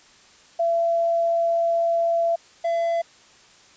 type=tone pair in turn; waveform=sine / triangle; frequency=674 / 674 Hz; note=E5 / E5; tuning=+38 / +38 cents; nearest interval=unison; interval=0 cents; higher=neither; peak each=-18 dBFS; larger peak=neither; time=0.59-2.36 / 2.64-3.02 s; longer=first; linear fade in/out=10 ms; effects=white hiss -52 dBFS RMS until 3.76 s + resampled to 16000 Hz